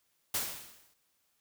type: noise with exponential decay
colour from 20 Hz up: white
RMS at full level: -30 dBFS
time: 0.34-0.94 s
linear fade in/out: 5 ms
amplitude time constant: 130 ms
effects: white hiss -75 dBFS RMS until 1.4 s